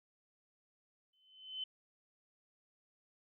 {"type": "tone with exponential growth", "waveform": "sine", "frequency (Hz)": 3049, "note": "G7", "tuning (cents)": -49, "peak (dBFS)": -36, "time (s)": [1.13, 1.64], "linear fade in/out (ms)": 5, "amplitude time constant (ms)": 110, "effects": []}